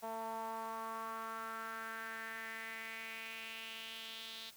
sawtooth tone with band-pass filter sweep, 224.2 Hz, A3, 33 cents sharp, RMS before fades -45 dBFS, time 0.02-4.51 s, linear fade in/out 20 ms, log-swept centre 790 to 3800 Hz, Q 3.9, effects white hiss -60 dBFS RMS until 4.56 s

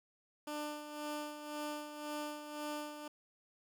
15% pulse tone with tremolo, 298 Hz, D4, 25 cents sharp, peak -32 dBFS, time 0.47-3.08 s, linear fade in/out 5 ms, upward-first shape sine, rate 1.9 Hz, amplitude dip 60%, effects none

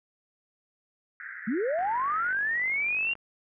white band-pass noise, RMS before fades -41 dBFS, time 1.2-2.33 s, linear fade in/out 2 ms, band 1400 to 2000 Hz, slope 96 dB/octave
sine linear sweep, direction up, 194.7 to 2800 Hz, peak -25 dBFS, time 1.47-3.14 s, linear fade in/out 10 ms
click train, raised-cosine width 0.5 ms, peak -32 dBFS, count 67, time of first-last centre 1.79-3.154 s, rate 48.4 Hz
effects none

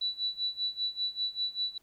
sine tone with tremolo, 3951 Hz, B7, in tune, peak -27 dBFS, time 0.01-1.78 s, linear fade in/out 5 ms, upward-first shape sine, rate 5.1 Hz, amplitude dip 90%, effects pink hiss -69 dBFS RMS until 1.82 s

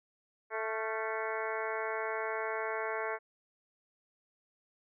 harmonic tone with a mistuned harmonic, 220 Hz, A3, in tune, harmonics 2 / 3 / 4 / 5 / 6 / 7 / 8 / 9 / 10, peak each -38 / -40 / -41 / -42 / -43 / -43 / -44 / -45 / -45 dBFS, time 0.5-3.19 s, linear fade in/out 50 ms, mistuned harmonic 6, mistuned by +69 cents, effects none

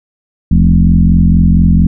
sine tone with frequency modulation, 120.8 Hz, B2, 38 cents flat, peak -4 dBFS, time 0.51-1.87 s, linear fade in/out 5 ms, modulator 44.3 Hz, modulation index 2.3, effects none

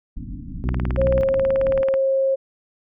pink low-pass noise, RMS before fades -32 dBFS, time 0.16-1.82 s, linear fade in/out 10 ms, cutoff 300 Hz, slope 96 dB/octave
harmonic tone, 61.8 Hz, B1, 2 cents sharp, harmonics 1 / 2 / 3 / 4 / 5 / 6, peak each -22 / -26 / -30 / -34 / -39 / -39 dBFS, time 0.64-1.21 s, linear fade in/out 0 ms
click train, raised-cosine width 0.5 ms, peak -14 dBFS, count 24, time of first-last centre 0.69-1.94 s, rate 18.4 Hz
sine tone, 537 Hz, C5, 45 cents sharp, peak -16 dBFS, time 0.97-2.36 s, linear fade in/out 20 ms
effects none

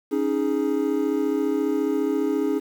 triangle chord, C# suspended second, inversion none, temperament just, 277.2 / 311.8 / 415.8 Hz, C#4 / D#4 / G#4, 0 / +4 / +2 cents, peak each -23 dBFS, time 0.11-2.6 s, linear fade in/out 20 ms, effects 8-bit

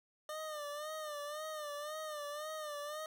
25% pulse tone with vibrato, 603 Hz, D5, 46 cents sharp, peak -37 dBFS, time 0.29-3.06 s, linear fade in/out 2 ms, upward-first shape sine, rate 1.9 Hz, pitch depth 70 cents each way, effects none

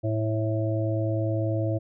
harmonic tone, 109.5 Hz, A2, 8 cents flat, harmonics 1 / 3 / 5 / 6, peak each -25 / -30 / -32 / -33 dBFS, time 0.03-1.79 s, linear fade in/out 20 ms, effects none

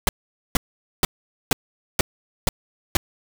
pink noise bursts, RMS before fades -17 dBFS, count 7, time 0.07-2.97 s, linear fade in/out 2 ms, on 20 ms, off 460 ms, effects none

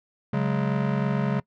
square chord, C# suspended fourth, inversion none, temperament just, 138.59 / 184.79 / 207.9 Hz, C#3 / F#3 / G#3, 0 / -2 / +2 cents, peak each -26 / -29 / -28 dBFS, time 0.33-1.4 s, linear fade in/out 5 ms, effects noise-tail reverb RT60 0.1 s tail -22 dB re dry + low-pass 2000 Hz 12 dB/octave

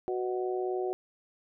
harmonic tone, 123.47 Hz, B2, in tune, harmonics 3 / 4 / 5 / 6, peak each -30 / -40 / -41 / -37 dBFS, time 0.08-0.93 s, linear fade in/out 0 ms, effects none

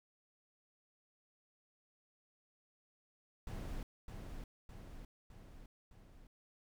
brown noise with echo, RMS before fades -43 dBFS, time 3.47-3.83 s, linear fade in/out 2 ms, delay 610 ms, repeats 4, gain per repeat -4 dB, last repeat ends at 6.27 s, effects none

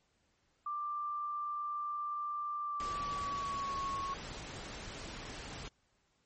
sine tone with pitch glide, 1182 to 1102.8 Hz, D6 to C#6, +11 to -9 cents, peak -35 dBFS, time 0.66-4.14 s, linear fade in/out 5 ms, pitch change -120 cents, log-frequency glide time 2.63-3.79 s
pink noise, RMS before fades -45 dBFS, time 2.8-5.68 s, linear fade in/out 0 ms
effects pink hiss -75 dBFS RMS until 6.25 s + MP3 32 kbps

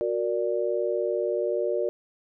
sine chord, Gb augmented, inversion none, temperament equal with one note detuned, 367 / 466.2 / 587.3 Hz, Gb4 / Bb4 / D5, -14 / 0 / 0 cents, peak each -28 dBFS, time 0.01-1.89 s, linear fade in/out 0 ms, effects none

